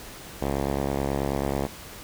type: tone with low-pass filter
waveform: 5% pulse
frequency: 69.3 Hz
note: C#2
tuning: in tune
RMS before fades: -27 dBFS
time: 0.41-1.67 s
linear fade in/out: 10 ms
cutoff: 1300 Hz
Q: 0.55
effects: pink hiss -42 dBFS RMS until 2.03 s